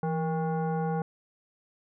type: tone with frequency modulation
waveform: sine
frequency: 166.6 Hz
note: E3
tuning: 19 cents sharp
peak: -26 dBFS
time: 0.03-1.02 s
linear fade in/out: 2 ms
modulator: 636 Hz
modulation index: 1
effects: none